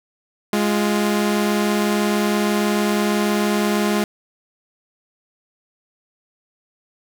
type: tone pair together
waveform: sawtooth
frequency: 207.9 / 349.6 Hz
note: G#3 / F4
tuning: +2 / +2 cents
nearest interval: major sixth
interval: 900 cents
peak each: -14 / -19 dBFS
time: 0.53-4.04 s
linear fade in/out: 2 ms
effects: none